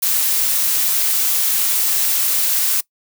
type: noise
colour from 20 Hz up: blue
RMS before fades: -17 dBFS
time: 0.02-2.81 s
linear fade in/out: 10 ms
effects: noise-tail reverb RT60 0.1 s tail -22 dB re dry